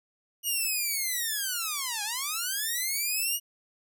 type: linear two-way sweep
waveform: 5% pulse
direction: down then up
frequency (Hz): 2919 to 805 to 2919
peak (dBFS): -18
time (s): 0.43-3.4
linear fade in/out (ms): 50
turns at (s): 2.03
effects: none